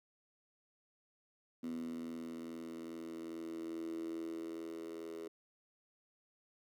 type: tone with high-pass filter sweep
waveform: 10% pulse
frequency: 82.41 Hz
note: E2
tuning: in tune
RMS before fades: -44 dBFS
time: 1.63-5.28 s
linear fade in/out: 5 ms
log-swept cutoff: 250 to 380 Hz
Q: 8.8
effects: none